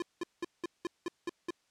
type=tone bursts; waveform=square; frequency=346 Hz; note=F4; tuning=16 cents flat; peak=-33 dBFS; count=8; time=0-1.506 s; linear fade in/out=2 ms; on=22 ms; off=190 ms; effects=white hiss -73 dBFS RMS until 1.7 s + low-pass 7000 Hz 12 dB/octave